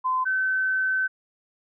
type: tone pair in turn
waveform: sine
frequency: 1027 / 1529.4 Hz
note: C6 / G6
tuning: -33 / -43 cents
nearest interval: perfect fifth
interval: 690 cents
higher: second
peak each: -21 dBFS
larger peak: neither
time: 0.04-0.25 / 0.25-1.08 s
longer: second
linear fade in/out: 20 ms
effects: none